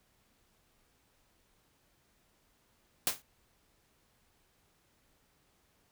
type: noise with exponential decay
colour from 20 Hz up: white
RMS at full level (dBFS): -26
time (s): 3.07-3.22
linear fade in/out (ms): 1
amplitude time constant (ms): 32
effects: pink hiss -71 dBFS RMS until 5.91 s